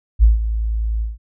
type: tone with ADSR envelope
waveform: sine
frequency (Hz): 55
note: A1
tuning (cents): 0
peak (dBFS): -5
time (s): 0.19-1.18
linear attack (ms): 41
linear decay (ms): 150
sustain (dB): -12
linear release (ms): 170
effects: none